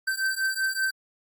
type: beating tone pair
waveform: square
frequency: 1549 / 1554.2 Hz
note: G6 / G6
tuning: -21 / -15 cents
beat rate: 5.2 Hz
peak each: -29 / -28 dBFS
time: 0.07-0.91 s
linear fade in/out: 10 ms
effects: Opus 48 kbps